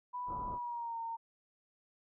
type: tone with pitch glide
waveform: sine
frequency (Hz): 987.8 to 916.3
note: B5 to A#5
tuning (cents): 0 to -30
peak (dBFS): -37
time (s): 0.13-1.17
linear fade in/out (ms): 20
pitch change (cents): -130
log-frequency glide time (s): 0.48-0.98
type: low-pass noise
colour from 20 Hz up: pink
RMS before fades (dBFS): -46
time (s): 0.26-0.59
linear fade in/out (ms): 50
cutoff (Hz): 1300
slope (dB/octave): 96
effects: none